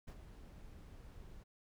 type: noise with ADSR envelope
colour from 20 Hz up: brown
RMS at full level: -45 dBFS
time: 0.07-1.44 s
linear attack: 12 ms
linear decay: 59 ms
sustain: -9 dB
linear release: 17 ms
effects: none